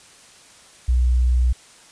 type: tone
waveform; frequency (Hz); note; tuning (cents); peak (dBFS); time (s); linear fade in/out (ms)
sine; 61.74; B1; 0; -14; 0.88-1.53; 10
effects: white hiss -48 dBFS RMS until 1.91 s + resampled to 22050 Hz